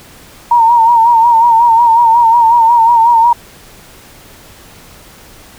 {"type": "tone with vibrato", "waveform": "sine", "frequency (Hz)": 928, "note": "A#5", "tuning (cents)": -8, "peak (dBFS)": -4, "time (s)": [0.51, 3.33], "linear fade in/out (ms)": 5, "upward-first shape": "sine", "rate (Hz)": 5.5, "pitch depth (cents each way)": 61, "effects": ["pink hiss -38 dBFS RMS until 5.58 s"]}